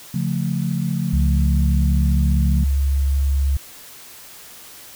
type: chord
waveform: sine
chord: Db augmented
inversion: none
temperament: equal with one note detuned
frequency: 139.72 / 174.61 / 220 Hz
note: Db3 / F3 / A3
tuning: +14 / 0 / 0 cents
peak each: -23 / -22 / -26 dBFS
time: 0.14-2.64 s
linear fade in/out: 5 ms
type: tone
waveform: sine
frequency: 69.1 Hz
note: C#2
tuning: 5 cents flat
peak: -15 dBFS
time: 1.13-3.57 s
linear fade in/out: 5 ms
effects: white hiss -41 dBFS RMS until 4.95 s